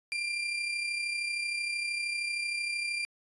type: tone with amplitude modulation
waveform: 35% pulse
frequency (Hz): 2380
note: D7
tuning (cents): +22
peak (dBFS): -27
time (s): 0.12-3.05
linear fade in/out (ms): 0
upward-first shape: sine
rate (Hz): 33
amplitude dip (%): 40
effects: resampled to 24000 Hz

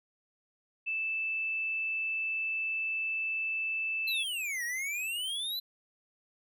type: tone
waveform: sine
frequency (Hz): 2637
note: E7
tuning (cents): 0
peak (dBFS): -30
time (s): 0.86-4.24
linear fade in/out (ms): 20
type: exponential two-way sweep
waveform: square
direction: down then up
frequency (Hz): 4186 to 1858 to 4081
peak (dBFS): -33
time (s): 4.07-5.6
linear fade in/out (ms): 10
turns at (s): 4.64
effects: none

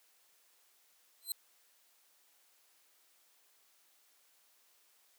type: tone with exponential growth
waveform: 5% pulse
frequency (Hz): 4076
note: C8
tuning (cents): -46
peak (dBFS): -24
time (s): 1.21-1.32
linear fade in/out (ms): 2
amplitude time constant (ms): 23
effects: white hiss -69 dBFS RMS until 5.18 s + high-pass 400 Hz 12 dB/octave

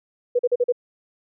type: tone bursts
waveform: sine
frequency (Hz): 488.4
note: B4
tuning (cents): -19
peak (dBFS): -15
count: 5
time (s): 0.35-0.724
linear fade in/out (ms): 10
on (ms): 42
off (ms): 41
effects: none

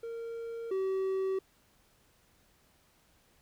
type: tone pair in turn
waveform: triangle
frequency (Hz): 461.5 / 382.2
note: A#4 / G4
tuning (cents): -17 / -44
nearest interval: minor third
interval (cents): 327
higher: first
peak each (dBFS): -35 / -27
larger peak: second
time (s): 0.03-0.71 / 0.71-1.39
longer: neither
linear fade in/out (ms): 5
effects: pink hiss -67 dBFS RMS until 3.41 s

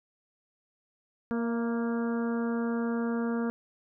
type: harmonic tone with a mistuned harmonic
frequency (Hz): 233.3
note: A#3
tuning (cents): +2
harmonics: 1 / 2 / 3 / 4 / 5 / 6 / 7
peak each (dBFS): -28 / -34 / -43 / -44 / -44 / -43 / -47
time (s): 1.31-3.5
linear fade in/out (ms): 0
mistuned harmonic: 3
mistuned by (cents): -30
effects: none

